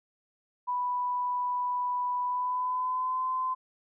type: tone with pitch glide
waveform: sine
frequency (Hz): 987.8 to 1028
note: B5 to C6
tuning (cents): 0 to -31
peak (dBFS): -27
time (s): 0.67-3.55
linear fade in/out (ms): 20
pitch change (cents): +69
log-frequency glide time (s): 2.23-3.26
effects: none